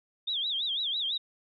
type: tone with vibrato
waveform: sine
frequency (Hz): 3520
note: A7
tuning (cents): 0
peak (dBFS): -28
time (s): 0.27-1.18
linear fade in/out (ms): 10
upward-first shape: sine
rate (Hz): 6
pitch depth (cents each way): 190
effects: none